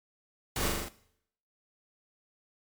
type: noise with echo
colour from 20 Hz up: pink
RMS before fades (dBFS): -32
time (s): 0.56-0.68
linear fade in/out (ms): 2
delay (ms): 41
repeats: 5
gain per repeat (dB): -2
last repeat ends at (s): 0.885
effects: noise-tail reverb RT60 0.7 s tail -18 dB re dry + MP3 96 kbps